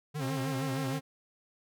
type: tone with vibrato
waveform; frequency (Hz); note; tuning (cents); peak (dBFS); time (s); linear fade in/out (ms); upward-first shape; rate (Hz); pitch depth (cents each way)
square; 138.59; C#3; 0; -34; 0.14-1; 20; sine; 6.4; 180
type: tone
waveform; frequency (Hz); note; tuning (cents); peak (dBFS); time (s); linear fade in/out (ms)
sawtooth; 267.1; C4; +36; -30; 0.18-1.01; 50
effects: none